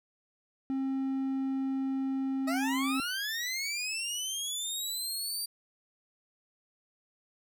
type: tone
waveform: triangle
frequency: 267.6 Hz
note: C4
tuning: 39 cents sharp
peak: -27 dBFS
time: 0.7-3 s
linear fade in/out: 0 ms
type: linear sweep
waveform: 20% pulse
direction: up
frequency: 620 to 4699 Hz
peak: -27 dBFS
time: 2.47-5.46 s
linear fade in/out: 10 ms
effects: none